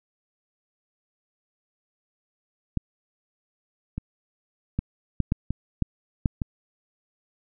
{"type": "clicks", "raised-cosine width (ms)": 5, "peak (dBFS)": [-11, -17, -12, -9, -9, -14, -9, -8, -14], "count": 9, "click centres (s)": [2.773, 3.98, 4.79, 5.203, 5.321, 5.506, 5.823, 6.258, 6.418], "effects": []}